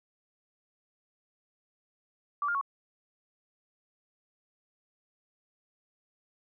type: tone with pitch steps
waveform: sine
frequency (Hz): 1158 / 1406 / 1110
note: D6 / F6 / C#6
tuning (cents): -25 / +11 / +2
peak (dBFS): -27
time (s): 2.42-2.612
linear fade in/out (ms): 2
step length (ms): 64
effects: none